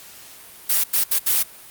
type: noise bursts at uneven times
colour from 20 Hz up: blue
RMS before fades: -18 dBFS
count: 4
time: 0.69-0.84 / 0.93-1.04 / 1.11-1.19 / 1.26-1.43 s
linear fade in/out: 10 ms
effects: white hiss -43 dBFS RMS until 1.7 s + Opus 48 kbps